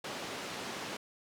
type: band-pass noise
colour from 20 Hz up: pink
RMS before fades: -41 dBFS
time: 0.04-0.97 s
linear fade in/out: 5 ms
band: 230 to 6000 Hz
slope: 12 dB/octave
effects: none